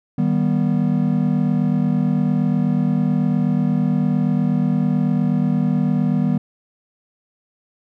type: chord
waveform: triangle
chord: Eb augmented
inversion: none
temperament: just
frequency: 155.56 / 194.45 / 243.1 Hz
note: Eb3 / G3 / B3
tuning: 0 / -14 / -27 cents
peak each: -18 dBFS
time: 0.18-6.38 s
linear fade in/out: 5 ms
effects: none